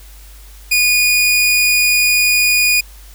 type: tone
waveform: sawtooth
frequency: 2457 Hz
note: D#7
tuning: 22 cents flat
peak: -7 dBFS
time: 0.71-2.81 s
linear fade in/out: 10 ms
effects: added 50 Hz sine -36 dBFS peak until 3.14 s + white hiss -44 dBFS RMS until 3.14 s